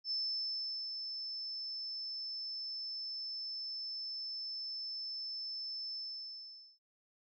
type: tone with ADSR envelope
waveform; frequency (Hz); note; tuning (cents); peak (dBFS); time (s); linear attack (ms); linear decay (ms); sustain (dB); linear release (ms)
sine; 5274; E8; 0; -33; 0.04-6.79; 69; 780; -6; 840
effects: none